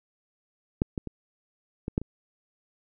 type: clicks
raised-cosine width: 3 ms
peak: -9 / -17 / -22 / -18 / -11 / -24 dBFS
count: 6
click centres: 0.819 / 0.978 / 1.073 / 1.881 / 1.979 / 2.016 s
effects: none